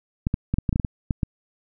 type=clicks; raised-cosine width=5 ms; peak=-9 dBFS; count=11; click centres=0.269 / 0.341 / 0.54 / 0.585 / 0.692 / 0.728 / 0.759 / 0.798 / 0.848 / 1.108 / 1.232 s; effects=none